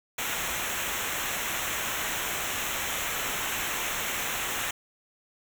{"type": "noise with comb filter", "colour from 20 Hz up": "pink", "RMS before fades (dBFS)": -31, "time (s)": [0.18, 4.71], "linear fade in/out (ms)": 5, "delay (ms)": 0.21, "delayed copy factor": -0.8, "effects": []}